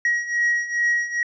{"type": "beating tone pair", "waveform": "triangle", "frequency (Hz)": [1900, 1902.4], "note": ["A#6", "A#6"], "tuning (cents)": [33, 35], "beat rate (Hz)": 2.4, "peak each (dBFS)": [-23, -19], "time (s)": [0.05, 1.23], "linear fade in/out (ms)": 2, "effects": ["resampled to 16000 Hz"]}